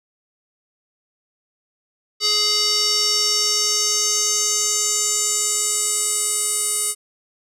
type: tone with band-pass filter sweep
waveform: square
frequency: 419.7 Hz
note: G#4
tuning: 18 cents sharp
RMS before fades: -20 dBFS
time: 2.2-6.95 s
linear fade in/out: 50 ms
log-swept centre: 4800 to 9100 Hz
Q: 4.8
effects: none